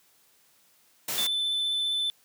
white noise, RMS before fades -31 dBFS, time 1.08-1.27 s, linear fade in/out 5 ms
triangle tone with vibrato, 3520 Hz, A7, in tune, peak -24 dBFS, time 1.18-2.1 s, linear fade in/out 0 ms, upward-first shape sine, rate 15 Hz, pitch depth 11 cents each way
effects white hiss -63 dBFS RMS until 2.24 s + high-pass 100 Hz 12 dB/octave

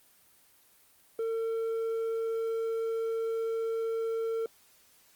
sine tone with hard clipping, 452.6 Hz, A4, 49 cents sharp, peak -30 dBFS, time 1.19-4.46 s, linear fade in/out 2 ms, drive 3 dB, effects white hiss -62 dBFS RMS until 5.15 s + Opus 24 kbps

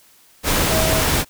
sine tone in noise, 640 Hz, D#5, 49 cents sharp, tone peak -22 dBFS, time 0.68-1.03 s, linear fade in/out 50 ms, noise pink, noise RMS -18 dBFS, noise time 0.43-1.25 s, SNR -7 dB, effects white hiss -52 dBFS RMS until 1.29 s

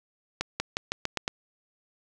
accelerating click train, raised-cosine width 0.2 ms, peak -10 dBFS, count 7, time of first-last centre 0.41-1.279 s, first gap 190 ms, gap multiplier 0.89, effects none

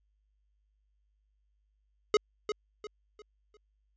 square tone with echo, 421.7 Hz, G#4, 26 cents sharp, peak -21 dBFS, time 2.14-2.17 s, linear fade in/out 2 ms, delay 350 ms, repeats 4, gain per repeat -9 dB, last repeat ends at 3.57 s, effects added 51 Hz sine -70 dBFS peak until 3.96 s + resampled to 16000 Hz

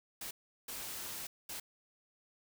white noise bursts at uneven times, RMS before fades -43 dBFS, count 3, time 0.21-0.31 / 0.68-1.27 / 1.49-1.6 s, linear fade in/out 5 ms, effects none

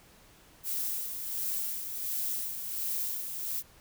violet noise with tremolo, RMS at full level -32 dBFS, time 0.63-3.63 s, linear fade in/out 50 ms, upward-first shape sine, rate 1.4 Hz, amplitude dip 50%, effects pink hiss -58 dBFS RMS until 3.8 s

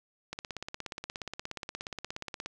click train, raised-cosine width 0.2 ms, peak -20 dBFS, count 37, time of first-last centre 0.33-2.46 s, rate 16.9 Hz, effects none

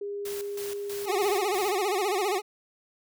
sine tone, 405.5 Hz, G#4, 41 cents flat, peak -31 dBFS, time 0.01-1.45 s, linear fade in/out 5 ms
white noise with tremolo, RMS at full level -40 dBFS, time 0.25-1.75 s, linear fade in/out 5 ms, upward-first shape square, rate 3.1 Hz, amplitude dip 75%
25% pulse tone with vibrato, 392 Hz, G4, in tune, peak -21 dBFS, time 1.05-2.42 s, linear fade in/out 50 ms, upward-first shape sine, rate 15 Hz, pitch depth 150 cents each way
effects none

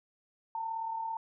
sine tone with amplitude modulation, 900 Hz, A5, 39 cents sharp, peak -31 dBFS, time 0.55-1.17 s, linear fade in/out 2 ms, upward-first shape sine, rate 37.9 Hz, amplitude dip 45%, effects none

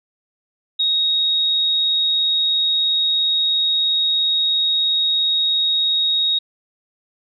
sine tone, 3763 Hz, A#7, 16 cents sharp, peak -15 dBFS, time 0.79-6.39 s, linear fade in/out 10 ms, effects none

